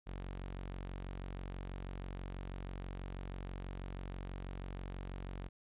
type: tone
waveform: sawtooth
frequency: 46.17 Hz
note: F#1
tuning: 3 cents flat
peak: -38 dBFS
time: 0.06-5.49 s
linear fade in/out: 20 ms
effects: resampled to 8000 Hz